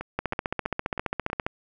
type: two click trains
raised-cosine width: 0.5 ms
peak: -18 / -11 dBFS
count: 5 / 20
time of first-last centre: 0.01-1.3 / 0.19-1.465 s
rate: 3.1 / 14.9 Hz
effects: none